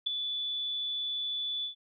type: tone with ADSR envelope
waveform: sine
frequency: 3466 Hz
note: A7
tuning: 27 cents flat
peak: -23 dBFS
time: 0.06-1.75 s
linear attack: 12 ms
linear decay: 4 ms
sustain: -8 dB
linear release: 110 ms
effects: none